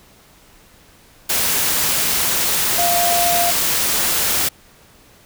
sine tone in noise, 696 Hz, F5, 6 cents flat, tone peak -17 dBFS, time 2.78-3.51 s, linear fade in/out 10 ms, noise white, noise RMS -18 dBFS, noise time 1.29-4.49 s, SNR -2 dB, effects pink hiss -49 dBFS RMS until 5.25 s

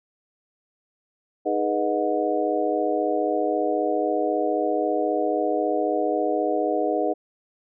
harmonic tone with a mistuned harmonic, 103.83 Hz, G#2, in tune, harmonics 3 / 4 / 5 / 6 / 7, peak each -27 / -27 / -27 / -27 / -27 dBFS, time 1.45-7.14 s, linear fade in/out 20 ms, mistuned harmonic 5, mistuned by -100 cents, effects none

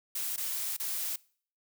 blue noise with dropouts, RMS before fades -34 dBFS, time 0.15-1.16 s, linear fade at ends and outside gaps 5 ms, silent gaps 0.363-0.377 / 0.767-0.798 s, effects noise-tail reverb RT60 0.5 s tail -23 dB re dry

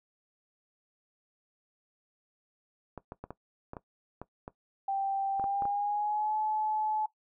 clicks, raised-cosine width 1 ms, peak -26 dBFS, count 12, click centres 2.977 / 3.121 / 3.24 / 3.306 / 3.734 / 3.768 / 4.216 / 4.479 / 5.397 / 5.441 / 5.622 / 5.654 s
sine tone with pitch glide, 784 to 859.9 Hz, G5 to A5, 0 to -40 cents, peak -28 dBFS, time 4.88-7.06 s, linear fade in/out 5 ms, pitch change +160 cents, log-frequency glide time 5.35-6.36 s
effects noise-tail reverb RT60 0.1 s tail -17 dB re dry

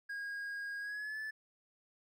triangle tone with pitch glide, 1634 to 1741.2 Hz, G#6 to A6, -29 to -19 cents, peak -37 dBFS, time 0.09-1.31 s, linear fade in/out 10 ms, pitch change +110 cents, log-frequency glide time 0.79-1.19 s, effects none

